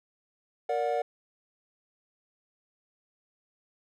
triangle chord, Bb augmented, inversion none, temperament just, 466.2 / 582.7 / 728.4 Hz, Bb4 / D5 / F#5, 0 / -14 / -27 cents, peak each -29 / -29 / -28 dBFS, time 0.69-1.02 s, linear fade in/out 5 ms, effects none

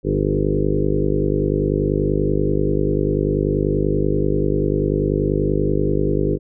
harmonic tone with a mistuned harmonic, 50.3 Hz, G1, 45 cents sharp, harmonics 1 / 2 / 3 / 4 / 5 / 6 / 7 / 8 / 9 / 10, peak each -24 / -27 / -23 / -28 / -29 / -24 / -26 / -23 / -26 / -29 dBFS, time 0.03-6.39 s, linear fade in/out 50 ms, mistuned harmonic 7, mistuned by +23 cents, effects none

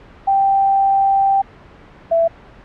sine tone pair in turn, 784 / 664.8 Hz, G5 / E5, 0 / +15 cents, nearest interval minor third, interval 285 cents, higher first, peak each -11 dBFS, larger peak neither, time 0.27-1.42 / 2.11-2.28 s, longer first, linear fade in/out 10 ms, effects pink hiss -42 dBFS RMS until 2.64 s + low-pass 2000 Hz 12 dB/octave

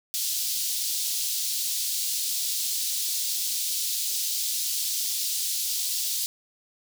pink high-pass noise, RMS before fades -28 dBFS, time 0.14-6.26 s, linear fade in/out 0 ms, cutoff 3900 Hz, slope 24 dB/octave, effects none

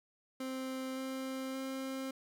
30% pulse tone with pitch steps, 261.6 / 263.6 / 265.6 Hz, C4 / C4 / C4, 0 / +13 / +26 cents, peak -35 dBFS, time 0.4-2.11 s, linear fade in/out 5 ms, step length 570 ms, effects none

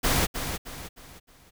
pink noise with echo, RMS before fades -23 dBFS, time 0.03-0.27 s, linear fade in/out 20 ms, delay 310 ms, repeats 4, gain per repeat -8 dB, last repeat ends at 1.51 s, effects none

